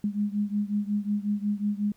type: beating tone pair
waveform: sine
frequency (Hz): 204.4 / 209.9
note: G#3 / G#3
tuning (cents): -27 / +19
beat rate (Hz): 5.5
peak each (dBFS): -27 / -29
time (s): 0.04-1.92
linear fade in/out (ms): 2
effects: pink hiss -64 dBFS RMS until 1.96 s